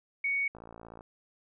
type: tone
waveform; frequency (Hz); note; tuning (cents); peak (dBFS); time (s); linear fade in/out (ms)
sine; 2231; C#7; +11; -27; 0.24-0.48; 5
type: click train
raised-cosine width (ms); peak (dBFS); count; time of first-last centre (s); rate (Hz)
1; -33; 27; 0.55-1.009; 56.7
effects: none